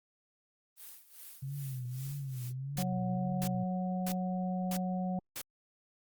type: noise with tremolo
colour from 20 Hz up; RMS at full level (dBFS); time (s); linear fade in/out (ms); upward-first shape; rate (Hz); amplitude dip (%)
blue; -48; 0.76-2.53; 50; sine; 2.5; 80
type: tone with vibrato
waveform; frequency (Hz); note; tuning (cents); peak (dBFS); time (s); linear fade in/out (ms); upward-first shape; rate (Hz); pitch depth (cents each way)
sine; 132.3; C3; +20; -36; 1.42-3.64; 10; triangle; 1.7; 140
type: noise bursts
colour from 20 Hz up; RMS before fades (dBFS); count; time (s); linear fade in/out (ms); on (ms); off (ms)
white; -40; 5; 2.77-5.415; 2; 57; 590
type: harmonic tone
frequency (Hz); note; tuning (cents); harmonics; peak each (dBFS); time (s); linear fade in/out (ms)
183.9; F#3; -10; 1 / 3 / 4; -32 / -43 / -40; 2.78-5.19; 2
effects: Opus 32 kbps